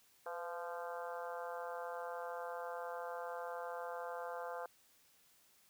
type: harmonic tone with a mistuned harmonic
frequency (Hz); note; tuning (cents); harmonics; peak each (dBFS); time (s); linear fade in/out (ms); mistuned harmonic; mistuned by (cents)
172.9; F3; -17; 3 / 4 / 5 / 6 / 7 / 8 / 9; -45 / -47 / -49 / -51 / -52 / -53 / -54; 0.26-4.66; 2; 3; -38
effects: white hiss -69 dBFS RMS until 5.69 s